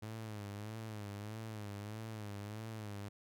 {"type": "tone with vibrato", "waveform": "sawtooth", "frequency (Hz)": 106.2, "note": "G#2", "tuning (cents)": 39, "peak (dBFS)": -39, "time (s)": [0.02, 3.09], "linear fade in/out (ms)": 10, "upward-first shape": "sine", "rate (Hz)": 1.6, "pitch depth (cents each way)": 86, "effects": []}